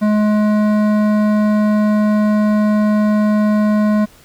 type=tone with hard clipping; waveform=sine; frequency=211.2 Hz; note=G#3; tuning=29 cents sharp; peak=-13 dBFS; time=0.01-4.06 s; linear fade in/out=20 ms; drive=13 dB; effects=pink hiss -46 dBFS RMS until 4.24 s